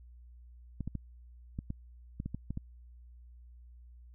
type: clicks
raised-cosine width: 5 ms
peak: -24 dBFS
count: 10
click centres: 0.807 / 0.876 / 0.953 / 1.589 / 1.704 / 2.201 / 2.26 / 2.346 / 2.506 / 2.574 s
effects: added 60 Hz sine -51 dBFS peak until 4.14 s